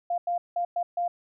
sine tone bursts at uneven times, 698.5 Hz, F5, in tune, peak -24 dBFS, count 5, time 0.1-0.18 / 0.27-0.38 / 0.56-0.65 / 0.76-0.83 / 0.97-1.08 s, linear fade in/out 5 ms, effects none

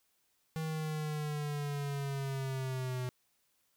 square linear sweep, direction down, 159.7 to 125.4 Hz, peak -35 dBFS, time 0.56-3.09 s, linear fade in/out 0 ms, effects white hiss -75 dBFS RMS until 3.76 s

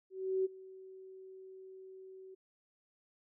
sine tone with ADSR envelope, 378.6 Hz, F#4, 40 cents sharp, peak -28 dBFS, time 0.1-2.35 s, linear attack 350 ms, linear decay 21 ms, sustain -21 dB, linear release 11 ms, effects none

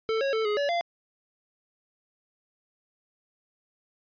square tone with pitch steps, 444.2 / 549 / 442.4 / 418.4 / 571 / 689 Hz, A4 / C#5 / A4 / G#4 / D5 / F5, +16 / -17 / +9 / +13 / -49 / -24 cents, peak -25 dBFS, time 0.09-0.81 s, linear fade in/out 0 ms, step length 120 ms, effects resampled to 11025 Hz

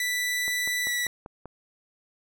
sawtooth tone with pitch glide, 1975.5 to 1952.8 Hz, B6 to B6, 0 to -20 cents, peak -22 dBFS, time 0-1.07 s, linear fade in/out 2 ms, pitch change -20 cents, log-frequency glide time 0.83-0.89 s
click train, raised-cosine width 1 ms, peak -26 dBFS, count 6, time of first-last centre 0.48-1.457 s, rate 5.12 Hz
effects none

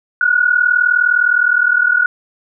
sine tone pair together, 1440.4 / 1480 Hz, F#6 / F#6, -47 / 0 cents, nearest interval unison, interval 47 cents, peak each -13 dBFS, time 0.21-2.06 s, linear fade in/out 2 ms, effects none

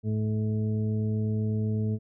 harmonic tone, 108 Hz, A2, 32 cents flat, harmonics 1 / 2 / 3 / 4 / 6, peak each -26 / -30 / -46 / -37 / -50 dBFS, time 0.03-1.99 s, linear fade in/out 50 ms, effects none

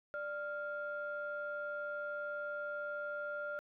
sine tone pair together, 589.7 / 1396.9 Hz, D5 / F6, +7 / 0 cents, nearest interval octave + minor third, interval 1493 cents, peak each -40 / -40 dBFS, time 0.14-3.59 s, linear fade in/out 0 ms, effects tanh soft clip ceiling -30 dBFS

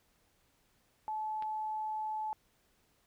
sine tone, 864 Hz, A5, 32 cents flat, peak -34 dBFS, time 1.08-2.33 s, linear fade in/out 0 ms
clicks, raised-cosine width 0.3 ms, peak -32 / -42 dBFS, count 2, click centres 1.424 / 1.433 s
effects pink hiss -72 dBFS RMS until 3.06 s

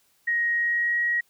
sine tone with pitch glide, 1881 to 1899.6 Hz, A#6 to A#6, +15 to +32 cents, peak -21 dBFS, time 0.27-1.21 s, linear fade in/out 10 ms, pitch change +17 cents, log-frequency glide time 0.52-1 s, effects white hiss -65 dBFS RMS until 1.29 s

